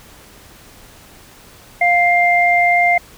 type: tone pair together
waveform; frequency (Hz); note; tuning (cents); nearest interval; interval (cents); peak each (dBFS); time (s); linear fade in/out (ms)
sine; 701 / 2101; F5 / C7; +6 / +7; octave + perfect fifth; 1901; -13; 1.81-2.98; 5
effects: pink hiss -43 dBFS RMS until 3.17 s